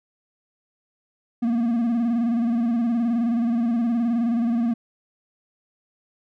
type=tone with vibrato; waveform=triangle; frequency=234 Hz; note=A#3; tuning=7 cents sharp; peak=-17 dBFS; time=1.42-4.74 s; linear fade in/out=10 ms; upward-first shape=square; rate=19 Hz; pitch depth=52 cents each way; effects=none